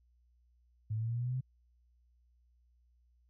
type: linear sweep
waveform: sine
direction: up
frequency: 106.4 to 130.81 Hz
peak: -32 dBFS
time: 0.9-1.41 s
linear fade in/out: 10 ms
effects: added 60 Hz sine -66 dBFS peak until 3.29 s